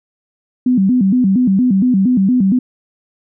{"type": "tone with vibrato", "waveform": "sine", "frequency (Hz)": 220, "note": "A3", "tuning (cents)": 0, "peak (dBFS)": -9, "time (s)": [0.66, 2.59], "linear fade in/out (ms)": 5, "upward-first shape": "square", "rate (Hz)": 4.3, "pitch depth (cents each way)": 230, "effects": []}